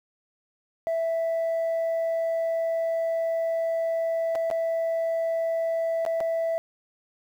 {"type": "tone with dropouts", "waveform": "sine", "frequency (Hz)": 659.3, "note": "E5", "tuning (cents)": 0, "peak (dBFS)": -21, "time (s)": [0.87, 6.58], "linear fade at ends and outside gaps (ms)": 0, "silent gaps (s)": [[4.352, 4.356], [4.502, 4.512], [6.051, 6.063], [6.204, 6.209]], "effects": ["tanh soft clip ceiling -22 dBFS", "9-bit"]}